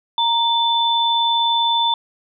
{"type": "tone pair together", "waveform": "sine", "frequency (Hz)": [932.3, 3520], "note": ["A#5", "A7"], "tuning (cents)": [0, 0], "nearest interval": "octave + major seventh", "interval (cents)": 2300, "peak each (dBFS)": [-17, -18], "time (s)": [0.18, 1.94], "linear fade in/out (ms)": 2, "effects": []}